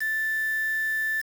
sine tone with quantisation, 1759 Hz, A6, 1 cent flat, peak -24 dBFS, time 0-1.22 s, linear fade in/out 20 ms, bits 6, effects none

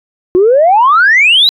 sine exponential sweep, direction up, 349.2 to 4049 Hz, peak -3 dBFS, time 0.35-1.49 s, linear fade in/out 0 ms, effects tanh soft clip ceiling 0 dBFS

